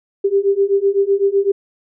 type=beating tone pair; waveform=sine; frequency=392 / 399.9 Hz; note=G4 / G4; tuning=0 / +35 cents; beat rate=7.9 Hz; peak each=-16 / -15 dBFS; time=0.24-1.52 s; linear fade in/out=10 ms; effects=none